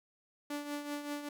sawtooth tone with tremolo, 291.3 Hz, D4, 14 cents flat, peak -31 dBFS, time 0.5-1.29 s, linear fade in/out 5 ms, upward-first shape triangle, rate 5.2 Hz, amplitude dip 65%, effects none

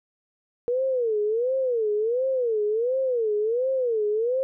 sine tone with vibrato, 470.5 Hz, A#4, 16 cents sharp, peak -21 dBFS, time 0.68-4.43 s, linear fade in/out 0 ms, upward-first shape sine, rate 1.4 Hz, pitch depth 210 cents each way, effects none

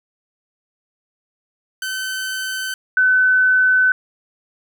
sawtooth / sine tone pair in turn, 1529 / 1511.4 Hz, G6 / F#6, -44 / +36 cents, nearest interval unison, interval 20 cents, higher first, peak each -19 / -11 dBFS, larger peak second, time 1.82-2.74 / 2.97-3.92 s, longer second, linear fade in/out 2 ms, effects none

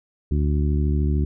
harmonic tone, 73.42 Hz, D2, in tune, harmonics 1 / 2 / 3 / 4 / 5, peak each -19 / -25 / -29 / -31 / -33 dBFS, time 0.31-1.25 s, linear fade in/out 5 ms, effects none

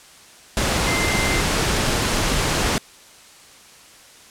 sine tone in noise, 2083 Hz, C7, 8 cents flat, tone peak -24 dBFS, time 0.87-1.4 s, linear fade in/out 0 ms, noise pink, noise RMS -20 dBFS, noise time 0.57-2.78 s, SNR -7 dB, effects white hiss -46 dBFS RMS until 4.3 s + low-pass 9000 Hz 12 dB/octave

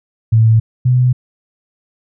sine tone pair in turn, 111.9 / 125.6 Hz, A2 / B2, +30 / +30 cents, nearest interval major second, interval 200 cents, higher second, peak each -6 / -8 dBFS, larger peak first, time 0.32-0.6 / 0.85-1.13 s, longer neither, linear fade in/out 10 ms, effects none

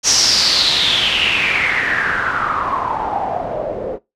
white noise with low-pass filter sweep, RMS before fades -17 dBFS, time 0.03-3.99 s, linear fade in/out 50 ms, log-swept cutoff 6100 to 480 Hz, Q 6.5, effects noise-tail reverb RT60 0.2 s tail -20 dB re dry

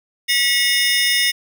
square tone cluster, 1940 / 2184 / 2865 / 3632 / 5190 Hz, B6 / C#7 / F7 / A#7 / E8, -31 / -26 / +44 / -46 / -28 cents, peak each -22 dBFS, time 0.28-1.32 s, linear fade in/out 20 ms, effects none

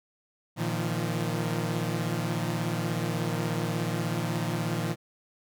sawtooth chord, Bb suspended fourth, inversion none, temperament equal with one note detuned, 116.54 / 155.56 / 172.11 Hz, Bb2 / Eb3 / F3, 0 / 0 / -25 cents, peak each -28 dBFS, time 0.56-4.96 s, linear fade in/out 50 ms, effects none

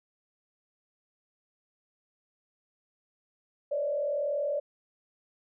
sine tone with frequency modulation, 580 Hz, D5, 22 cents flat, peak -27 dBFS, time 3.71-4.6 s, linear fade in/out 10 ms, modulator 41.2 Hz, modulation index 0.79, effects none

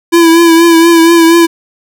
square tone with vibrato, 333.9 Hz, E4, 22 cents sharp, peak -3 dBFS, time 0.12-1.47 s, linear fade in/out 20 ms, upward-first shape triangle, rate 4.2 Hz, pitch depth 43 cents each way, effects none

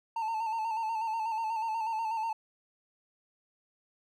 triangle tone with vibrato, 892 Hz, A5, 23 cents sharp, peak -28 dBFS, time 0.16-2.33 s, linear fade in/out 5 ms, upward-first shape square, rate 8.2 Hz, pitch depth 43 cents each way, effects none

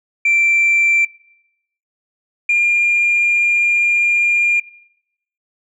sine tone pair in turn, 2349 / 2405 Hz, D7 / D7, 0 / +41 cents, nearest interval unison, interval 41 cents, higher second, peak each -10 dBFS, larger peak neither, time 0.25-1.05 / 2.49-4.6 s, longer second, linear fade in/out 5 ms, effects noise-tail reverb RT60 0.8 s tail -20 dB re dry + tanh soft clip ceiling -8 dBFS

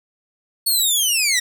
15% pulse linear sweep, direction down, 4435 to 1864.7 Hz, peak -9 dBFS, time 0.66-1.4 s, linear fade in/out 10 ms, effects none

